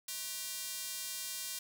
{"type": "tone with high-pass filter", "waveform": "square", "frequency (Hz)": 215, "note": "A3", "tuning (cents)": -40, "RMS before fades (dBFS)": -41, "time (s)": [0.08, 1.59], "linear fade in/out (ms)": 5, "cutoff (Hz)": 4800, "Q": 0.61, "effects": []}